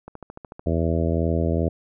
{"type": "click train", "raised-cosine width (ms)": 1, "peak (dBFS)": -23, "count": 8, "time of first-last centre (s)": [0.08, 0.595], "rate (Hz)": 13.6}
{"type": "harmonic tone", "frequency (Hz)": 82.41, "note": "E2", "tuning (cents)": 0, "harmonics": [1, 2, 3, 4, 5, 6, 7, 8], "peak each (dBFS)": [-23, -26, -28, -29, -30, -31, -31, -32], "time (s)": [0.66, 1.69], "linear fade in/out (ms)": 5}
{"effects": []}